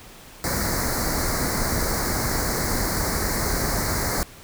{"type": "band-stop noise", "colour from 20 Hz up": "pink", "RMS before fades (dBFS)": -24, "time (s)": [0.44, 4.23], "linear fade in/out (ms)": 0, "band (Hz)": [2200, 4100], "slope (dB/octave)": 96, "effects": ["pink hiss -45 dBFS RMS until 4.43 s"]}